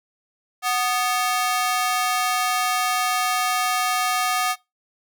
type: ring-modulated tone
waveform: sawtooth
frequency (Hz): 987.8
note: B5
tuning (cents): 0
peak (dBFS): -13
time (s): 0.62-4.56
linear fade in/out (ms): 50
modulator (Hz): 249
effects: noise-tail reverb RT60 0.2 s tail -20 dB re dry